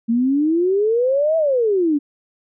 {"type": "exponential two-way sweep", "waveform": "sine", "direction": "up then down", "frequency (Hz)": [224.5, 659.3, 279], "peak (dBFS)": -14, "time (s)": [0.08, 1.99], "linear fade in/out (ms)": 20, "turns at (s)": 1.37, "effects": []}